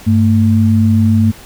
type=tone pair together; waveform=sine; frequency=99.4 / 223.1 Hz; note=G2 / A3; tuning=+25 / +24 cents; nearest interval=octave + major second; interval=1399 cents; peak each=-10 dBFS; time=0.06-1.32 s; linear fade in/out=20 ms; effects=pink hiss -37 dBFS RMS until 1.45 s